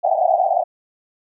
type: band-pass noise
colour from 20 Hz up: pink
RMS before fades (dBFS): -17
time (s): 0.03-0.64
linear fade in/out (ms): 20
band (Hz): 640 to 760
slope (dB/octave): 96
effects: none

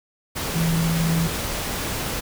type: tone in noise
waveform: sine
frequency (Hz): 164.81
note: E3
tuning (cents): 0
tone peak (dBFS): -19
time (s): 0.54-1.28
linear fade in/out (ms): 20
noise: pink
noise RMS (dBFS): -27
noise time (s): 0.35-2.21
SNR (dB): +5
effects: none

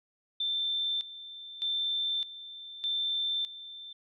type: tone with tremolo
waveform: sine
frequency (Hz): 3558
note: A7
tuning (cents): +19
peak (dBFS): -28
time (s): 0.4-3.93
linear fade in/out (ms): 5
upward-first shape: square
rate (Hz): 0.82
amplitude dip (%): 80
effects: none

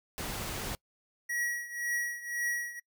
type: noise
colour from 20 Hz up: pink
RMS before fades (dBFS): -37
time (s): 0.18-0.75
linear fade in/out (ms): 0
type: tone with tremolo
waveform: square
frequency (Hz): 1914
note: A#6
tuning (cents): +45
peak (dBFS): -29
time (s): 1.29-2.8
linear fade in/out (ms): 10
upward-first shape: triangle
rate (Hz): 1.9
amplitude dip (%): 85
effects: noise-tail reverb RT60 0.1 s tail -25 dB re dry

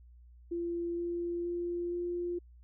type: tone with pitch steps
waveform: sine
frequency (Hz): 342.6 / 345 / 347.4 / 349.8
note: F4 / F4 / F4 / F4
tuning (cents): -33 / -21 / -9 / +3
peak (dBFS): -32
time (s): 0.51-2.39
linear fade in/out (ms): 10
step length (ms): 470
effects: added 60 Hz sine -53 dBFS peak until 2.63 s

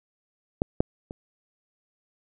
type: clicks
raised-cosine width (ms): 2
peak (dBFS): -9 / -6 / -23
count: 3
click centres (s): 0.619 / 0.805 / 1.109
effects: none

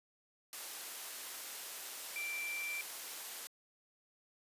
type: tone in noise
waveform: sine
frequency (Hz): 2349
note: D7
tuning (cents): 0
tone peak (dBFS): -38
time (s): 2.16-2.81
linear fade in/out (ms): 0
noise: white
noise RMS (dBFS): -45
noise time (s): 0.53-3.47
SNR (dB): +4
effects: high-pass 400 Hz 12 dB/octave + resampled to 32000 Hz

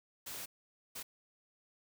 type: noise bursts at uneven times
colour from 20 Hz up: white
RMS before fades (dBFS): -44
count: 2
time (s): 0.26-0.46 / 0.95-1.03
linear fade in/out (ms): 10
effects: none

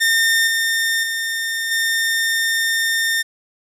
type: tone with level steps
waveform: sawtooth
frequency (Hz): 1816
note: A#6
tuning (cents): -46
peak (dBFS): -10 / -13 / -17 / -13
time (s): 0-3.23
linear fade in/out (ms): 20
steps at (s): 0.47 / 1.03 / 1.71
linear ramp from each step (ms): 5
effects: resampled to 32000 Hz + 8-bit

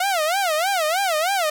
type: tone with vibrato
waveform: sawtooth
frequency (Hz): 699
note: F5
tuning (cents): +1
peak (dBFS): -15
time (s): 0-1.5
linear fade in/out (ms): 5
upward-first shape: sine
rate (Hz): 3.2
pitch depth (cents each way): 240
effects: none

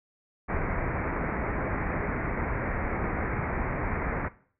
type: low-pass noise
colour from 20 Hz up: pink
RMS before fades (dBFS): -30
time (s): 0.48-4.29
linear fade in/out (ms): 20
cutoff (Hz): 2300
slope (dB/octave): 96
effects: noise-tail reverb RT60 0.5 s tail -18 dB re dry

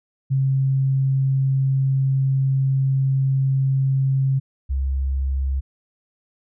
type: tone pair in turn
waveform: sine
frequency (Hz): 134.5 / 67.25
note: C3 / C2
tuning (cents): +48 / +48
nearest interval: octave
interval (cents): 1200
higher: first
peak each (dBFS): -16 / -19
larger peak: first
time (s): 0.3-4.4 / 4.69-5.61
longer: first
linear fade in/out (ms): 20
effects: none

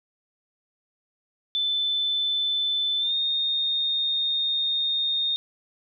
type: tone with pitch glide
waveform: sine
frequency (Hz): 3520 to 3678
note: A7 to A#7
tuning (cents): 0 to -24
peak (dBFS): -22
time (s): 1.55-5.36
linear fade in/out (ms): 0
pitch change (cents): +76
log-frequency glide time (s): 2.99-3.14
effects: none

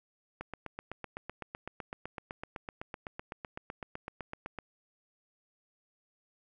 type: click train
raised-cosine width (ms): 0.5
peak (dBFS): -24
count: 34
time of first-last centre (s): 0.41-4.587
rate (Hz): 7.9
effects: none

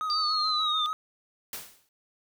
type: tone with vibrato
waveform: triangle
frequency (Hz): 1244.5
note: D#6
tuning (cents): 0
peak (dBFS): -26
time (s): 0.01-0.93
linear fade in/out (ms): 0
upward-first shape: sine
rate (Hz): 6.9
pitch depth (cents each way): 38
type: linear sweep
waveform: sine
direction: down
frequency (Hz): 4699 to 3520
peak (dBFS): -26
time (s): 0.1-0.86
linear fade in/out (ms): 0
type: noise with exponential decay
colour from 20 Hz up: white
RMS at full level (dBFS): -34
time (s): 1.53-1.89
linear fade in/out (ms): 2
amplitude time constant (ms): 77
effects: none

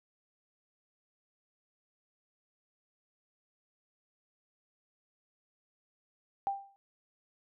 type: tone with exponential decay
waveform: sine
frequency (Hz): 791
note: G5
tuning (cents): +15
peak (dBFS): -26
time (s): 6.47-6.76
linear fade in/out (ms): 0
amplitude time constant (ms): 61
effects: none

